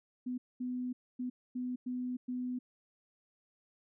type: tone bursts at uneven times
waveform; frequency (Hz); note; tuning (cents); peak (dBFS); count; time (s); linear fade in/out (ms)
sine; 250; B3; +21; -34; 6; 0.26-0.38 / 0.6-0.93 / 1.19-1.3 / 1.55-1.76 / 1.86-2.17 / 2.28-2.59; 10
effects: none